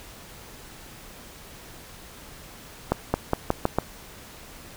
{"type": "accelerating click train", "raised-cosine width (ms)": 1, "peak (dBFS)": -6, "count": 6, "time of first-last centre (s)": [2.92, 3.786], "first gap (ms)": 220, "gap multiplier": 0.88, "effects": ["pink hiss -45 dBFS RMS until 4.76 s"]}